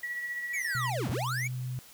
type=tone with tremolo; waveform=sine; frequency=1934 Hz; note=B6; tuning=37 cents flat; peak=-31 dBFS; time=0.03-0.9 s; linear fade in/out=5 ms; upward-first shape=sine; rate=15 Hz; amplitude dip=40%
type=linear two-way sweep; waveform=square; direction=down then up; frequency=2351 to 61.74 to 2351 Hz; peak=-32 dBFS; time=0.53-1.48 s; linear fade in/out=10 ms; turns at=1.1 s
type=tone with pitch glide; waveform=sine; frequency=124.7 to 126.44 Hz; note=B2 to B2; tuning=+17 to +41 cents; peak=-32 dBFS; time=0.75-1.79 s; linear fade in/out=0 ms; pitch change=+24 cents; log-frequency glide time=1.14-1.36 s
effects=white hiss -53 dBFS RMS until 1.93 s